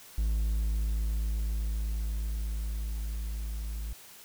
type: tone with level ramp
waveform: triangle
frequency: 54 Hz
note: A1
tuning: 32 cents flat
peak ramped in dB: -23 to -31 dBFS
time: 0.18-3.93 s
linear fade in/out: 0 ms
effects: white hiss -51 dBFS RMS until 4.24 s

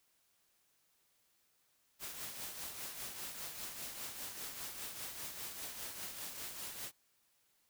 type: noise with tremolo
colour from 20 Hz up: white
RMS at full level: -43 dBFS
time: 1.99-6.92 s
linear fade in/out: 50 ms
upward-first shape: triangle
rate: 5 Hz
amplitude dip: 55%
effects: white hiss -75 dBFS RMS until 7.69 s

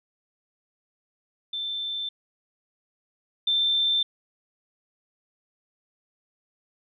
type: tone pair in turn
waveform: sine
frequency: 3548 / 3562 Hz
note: A7 / A7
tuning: +14 / +21 cents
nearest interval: unison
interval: 7 cents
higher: second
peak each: -28 / -20 dBFS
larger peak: second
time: 1.53-2.09 / 3.47-4.03 s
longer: neither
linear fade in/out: 5 ms
effects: none

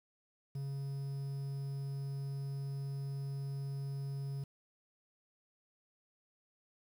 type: tone with quantisation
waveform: triangle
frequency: 138.1 Hz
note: C#3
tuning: 6 cents flat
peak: -35 dBFS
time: 0.55-4.44 s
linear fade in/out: 5 ms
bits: 10
effects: none

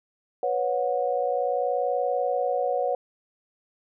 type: chord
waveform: sine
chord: B suspended second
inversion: none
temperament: equal with one note detuned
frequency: 493.9 / 554.4 / 730.6 Hz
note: B4 / C#5 / F#5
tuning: 0 / 0 / -22 cents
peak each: -27 dBFS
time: 0.43-2.95 s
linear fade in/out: 2 ms
effects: none

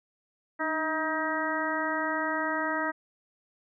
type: harmonic tone with a mistuned harmonic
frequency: 316.5 Hz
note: D#4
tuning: 30 cents sharp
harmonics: 1 / 2 / 3 / 4 / 5 / 6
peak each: -34 / -34 / -34 / -34 / -34 / -34 dBFS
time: 0.59-2.92 s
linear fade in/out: 20 ms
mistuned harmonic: 1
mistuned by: -50 cents
effects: none

